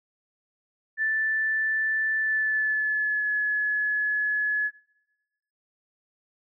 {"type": "tone with pitch glide", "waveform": "sine", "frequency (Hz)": [1760, 1702], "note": ["A6", "G#6"], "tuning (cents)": [0, 42], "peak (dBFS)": -22, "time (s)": [0.97, 4.71], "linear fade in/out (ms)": 50, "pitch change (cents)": -58, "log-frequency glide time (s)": [2.18, 3.29], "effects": ["noise-tail reverb RT60 1.0 s tail -20 dB re dry"]}